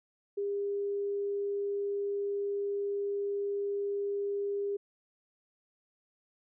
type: tone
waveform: sine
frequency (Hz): 403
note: G4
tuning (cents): +48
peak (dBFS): -30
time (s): 0.37-4.77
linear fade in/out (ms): 10
effects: none